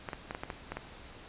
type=clicks; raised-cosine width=0.5 ms; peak=-21 dBFS; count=8; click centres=0.088 / 0.132 / 0.309 / 0.349 / 0.435 / 0.502 / 0.72 / 0.77 s; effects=pink hiss -50 dBFS RMS until 1.28 s + resampled to 8000 Hz